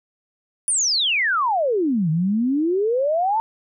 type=exponential two-way sweep; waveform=sine; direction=down then up; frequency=9890 to 152.3 to 917 Hz; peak=-17 dBFS; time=0.68-3.4 s; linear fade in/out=0 ms; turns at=2.1 s; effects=none